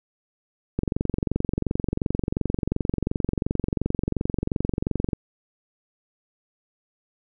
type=click train; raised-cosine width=3 ms; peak=-10 dBFS; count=100; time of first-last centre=0.79-5.132 s; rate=22.8 Hz; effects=none